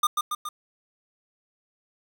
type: tone with echo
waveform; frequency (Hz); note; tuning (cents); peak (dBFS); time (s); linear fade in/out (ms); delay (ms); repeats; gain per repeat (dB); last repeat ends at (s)
square; 1213; D#6; -44; -19; 0.03-0.07; 5; 140; 3; -4; 0.49
effects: 8-bit